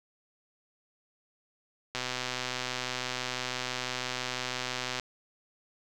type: click train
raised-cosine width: 0.2 ms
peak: -15 dBFS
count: 385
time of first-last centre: 1.95-4.998 s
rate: 126 Hz
effects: none